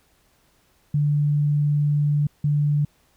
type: tone bursts at uneven times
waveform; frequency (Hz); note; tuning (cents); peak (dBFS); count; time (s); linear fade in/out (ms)
sine; 146.83; D3; 0; -17; 2; 0.94-2.27 / 2.44-2.85; 5
effects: pink hiss -62 dBFS RMS until 3.16 s